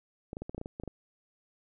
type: clicks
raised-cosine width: 2 ms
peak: -25 dBFS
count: 11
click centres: 0.331 / 0.369 / 0.42 / 0.495 / 0.547 / 0.58 / 0.614 / 0.659 / 0.799 / 0.836 / 0.877 s
effects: none